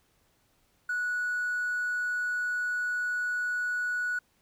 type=tone with hard clipping; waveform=triangle; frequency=1469 Hz; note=F#6; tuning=13 cents flat; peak=-28 dBFS; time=0.89-4.19 s; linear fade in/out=5 ms; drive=4 dB; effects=pink hiss -69 dBFS RMS until 4.41 s